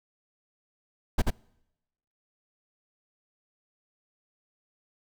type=noise with echo; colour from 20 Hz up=brown; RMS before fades=-19 dBFS; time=1.18-1.22 s; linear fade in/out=10 ms; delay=85 ms; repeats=1; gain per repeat=-2 dB; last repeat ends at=1.305 s; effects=noise-tail reverb RT60 0.9 s tail -26 dB re dry